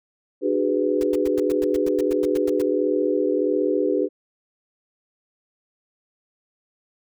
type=chord; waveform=sine; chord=G# half-diminished seventh; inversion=second; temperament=just; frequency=299 / 373.8 / 415.3 / 498.4 Hz; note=D4 / F#4 / G#4 / B4; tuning=+31 / +18 / 0 / +16 cents; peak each=-24 dBFS; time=0.41-4.09 s; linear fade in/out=50 ms
type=noise bursts; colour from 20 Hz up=pink; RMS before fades=-37 dBFS; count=14; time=1.01-2.618 s; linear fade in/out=0 ms; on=22 ms; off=100 ms
effects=none